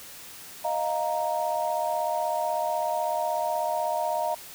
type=chord; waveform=sine; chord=Eb suspended second; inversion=none; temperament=equal; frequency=622.3 / 698.5 / 932.3 Hz; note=Eb5 / F5 / Bb5; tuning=0 / 0 / 0 cents; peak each=-29 dBFS; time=0.64-4.35 s; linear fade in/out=10 ms; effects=white hiss -44 dBFS RMS until 4.54 s